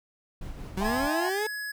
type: noise with tremolo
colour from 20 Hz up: brown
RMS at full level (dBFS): -36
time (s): 0.41-1.08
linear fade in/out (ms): 5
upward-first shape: sine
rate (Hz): 5.3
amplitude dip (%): 35
type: linear sweep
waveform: 30% pulse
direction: up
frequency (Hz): 182.9 to 439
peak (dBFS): -25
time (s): 0.77-1.47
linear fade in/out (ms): 5
type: chord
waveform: triangle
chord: A minor seventh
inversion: second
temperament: equal with one note detuned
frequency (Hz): 659.3 / 784 / 861.4 / 1046.5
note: E5 / G5 / A5 / C6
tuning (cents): 0 / 0 / -37 / 0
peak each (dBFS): -33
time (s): 0.8-1.3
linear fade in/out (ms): 20
type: tone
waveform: square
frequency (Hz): 1684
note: G#6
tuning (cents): +24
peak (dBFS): -33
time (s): 0.84-1.72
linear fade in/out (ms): 10
effects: none